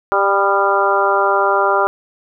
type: harmonic tone with a mistuned harmonic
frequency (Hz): 197.7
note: G3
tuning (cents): +15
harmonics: 2 / 3 / 4 / 5 / 6 / 7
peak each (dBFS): -19 / -19 / -19 / -19 / -19 / -19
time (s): 0.12-1.87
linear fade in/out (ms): 0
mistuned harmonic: 6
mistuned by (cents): +30
effects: none